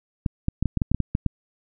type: clicks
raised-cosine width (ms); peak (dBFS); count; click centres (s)
5; -9; 11; 0.262 / 0.484 / 0.626 / 0.657 / 0.773 / 0.818 / 0.916 / 0.946 / 1.003 / 1.151 / 1.263
effects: none